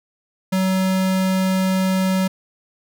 square tone, 188.4 Hz, F#3, 32 cents sharp, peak -17 dBFS, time 0.52-2.28 s, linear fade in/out 10 ms, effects none

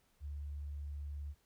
sine tone with vibrato, 72.4 Hz, D2, 24 cents flat, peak -40 dBFS, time 0.2-1.35 s, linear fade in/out 50 ms, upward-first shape sine, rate 19 Hz, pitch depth 15 cents each way, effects pink hiss -74 dBFS RMS until 1.45 s

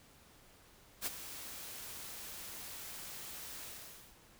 white noise with ADSR envelope, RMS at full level -35 dBFS, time 1.01-4.17 s, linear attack 53 ms, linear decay 24 ms, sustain -12 dB, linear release 530 ms, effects pink hiss -62 dBFS RMS until 4.39 s

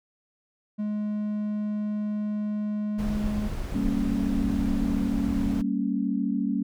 triangle tone, 209.9 Hz, G#3, 19 cents sharp, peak -24 dBFS, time 0.78-3.49 s, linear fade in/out 20 ms
brown noise, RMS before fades -31 dBFS, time 2.98-5.62 s, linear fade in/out 10 ms
sine chord, G diminished, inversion none, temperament equal with one note detuned, 196 / 230 / 277.2 Hz, G3 / Bb3 / Db4, 0 / -23 / 0 cents, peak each -28 dBFS, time 3.74-6.63 s, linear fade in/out 10 ms
effects none

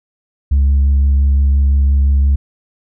sine tone with vibrato, 69.3 Hz, C#2, in tune, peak -6 dBFS, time 0.51-2.36 s, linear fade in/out 10 ms, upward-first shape sine, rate 5.8 Hz, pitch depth 13 cents each way, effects tanh soft clip ceiling -7 dBFS

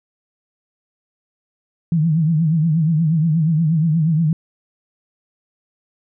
sine tone with vibrato, 160 Hz, D#3, 49 cents sharp, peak -13 dBFS, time 1.92-4.33 s, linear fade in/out 2 ms, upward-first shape triangle, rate 8.4 Hz, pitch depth 130 cents each way, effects none

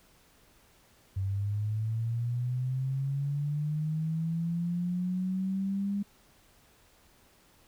sine linear sweep, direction up, 95 to 202.6 Hz, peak -28 dBFS, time 1.16-6.03 s, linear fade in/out 10 ms, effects pink hiss -62 dBFS RMS until 7.67 s

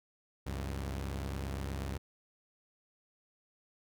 sawtooth tone pair together, 68 / 96.67 Hz, C#2 / G2, -33 / -24 cents, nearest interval tritone, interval 609 cents, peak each -33 / -38 dBFS, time 0.46-1.98 s, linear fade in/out 10 ms, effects none

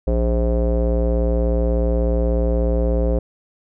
square tone with low-pass filter, 58.27 Hz, A#1, in tune, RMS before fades -18 dBFS, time 0.07-3.19 s, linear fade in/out 5 ms, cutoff 520 Hz, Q 4.4, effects none

